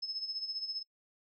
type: tone with tremolo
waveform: sine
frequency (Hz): 5200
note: E8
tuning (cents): -24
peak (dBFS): -33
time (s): 0.02-0.83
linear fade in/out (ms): 10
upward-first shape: sine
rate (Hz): 15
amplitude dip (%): 70
effects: noise-tail reverb RT60 0.1 s tail -25 dB re dry